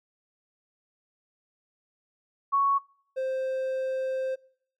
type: tone pair in turn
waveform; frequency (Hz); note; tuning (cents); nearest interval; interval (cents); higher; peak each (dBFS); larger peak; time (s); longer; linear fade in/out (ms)
sine / triangle; 1111 / 524.3; C#6 / C5; +4 / +3; octave + minor second; 1301; first; -20 / -25; first; 2.52-2.79 / 3.16-4.36; second; 20
effects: noise-tail reverb RT60 0.6 s tail -24 dB re dry